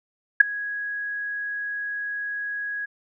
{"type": "tone with ADSR envelope", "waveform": "sine", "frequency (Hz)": 1661.2, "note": "G#6", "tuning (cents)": 0, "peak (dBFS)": -4, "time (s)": [0.4, 2.86], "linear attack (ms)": 8, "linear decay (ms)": 8, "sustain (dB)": -23, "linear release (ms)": 14, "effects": []}